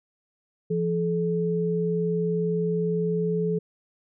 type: tone pair together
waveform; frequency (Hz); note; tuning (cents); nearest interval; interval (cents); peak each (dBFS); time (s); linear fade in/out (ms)
sine; 170.65 / 430; F3 / A4; -40 / -40; octave + major third; 1600; -25; 0.7-3.59; 10
effects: none